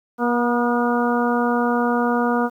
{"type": "harmonic tone with a mistuned harmonic", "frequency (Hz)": 240, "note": "B3", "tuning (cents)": -49, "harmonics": [1, 2, 3, 4, 5, 6], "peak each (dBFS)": [-20, -23, -25, -26, -27, -28], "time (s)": [0.18, 2.5], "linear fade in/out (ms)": 50, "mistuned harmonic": 5, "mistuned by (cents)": 27, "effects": ["9-bit"]}